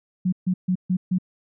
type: tone bursts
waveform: sine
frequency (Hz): 183.2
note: F#3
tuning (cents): -17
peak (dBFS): -18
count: 5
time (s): 0.25-1.185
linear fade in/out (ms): 10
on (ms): 75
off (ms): 140
effects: none